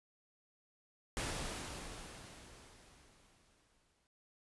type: noise with exponential decay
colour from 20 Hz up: pink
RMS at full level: -38 dBFS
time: 1.17-4.07 s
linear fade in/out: 0 ms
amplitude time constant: 630 ms
effects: resampled to 24000 Hz